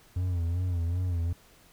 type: tone with vibrato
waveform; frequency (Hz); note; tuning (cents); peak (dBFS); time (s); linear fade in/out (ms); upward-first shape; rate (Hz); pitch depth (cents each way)
triangle; 87.6; F2; +6; -24; 0.16-1.33; 5; sine; 2.6; 80
effects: pink hiss -58 dBFS RMS until 1.72 s